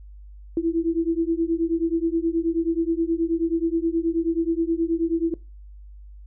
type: beating tone pair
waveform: sine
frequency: 327.1 / 336.5 Hz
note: E4 / E4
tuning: -13 / +36 cents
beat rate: 9.4 Hz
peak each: -23 dBFS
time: 0.57-5.34 s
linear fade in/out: 2 ms
effects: noise-tail reverb RT60 0.3 s tail -23 dB re dry + added 50 Hz sine -40 dBFS peak until 6.26 s